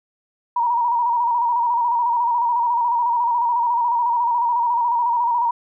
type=tone with vibrato; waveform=sine; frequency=951 Hz; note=A#5; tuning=34 cents sharp; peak=-16 dBFS; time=0.56-5.51 s; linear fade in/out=5 ms; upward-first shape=square; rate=14 Hz; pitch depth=43 cents each way; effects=none